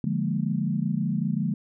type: chord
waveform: sine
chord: Bb dominant seventh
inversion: first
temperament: equal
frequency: 146.83 / 174.61 / 207.7 / 233.1 Hz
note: D3 / F3 / Ab3 / Bb3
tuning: 0 / 0 / 0 / 0 cents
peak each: -29 / -28 / -28 / -31 dBFS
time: 0.04-1.54 s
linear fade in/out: 2 ms
effects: none